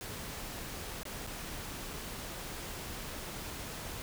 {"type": "noise with dropouts", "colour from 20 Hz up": "pink", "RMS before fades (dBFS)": -42, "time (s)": [0.01, 4.02], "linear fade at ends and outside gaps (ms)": 0, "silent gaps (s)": [[1.032, 1.053], [1.266, 1.272], [1.934, 1.937]], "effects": []}